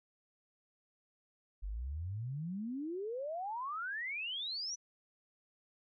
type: exponential sweep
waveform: sine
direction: up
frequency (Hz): 45.23 to 6040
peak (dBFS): -37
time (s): 1.62-4.76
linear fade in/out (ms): 20
effects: none